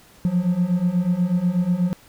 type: beating tone pair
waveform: triangle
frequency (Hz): 173.1 / 181.3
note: F3 / F#3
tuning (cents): -15 / -35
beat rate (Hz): 8.2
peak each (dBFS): -20 / -17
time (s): 0.25-1.93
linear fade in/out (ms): 0
effects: tanh soft clip ceiling -9 dBFS + pink hiss -51 dBFS RMS until 2.08 s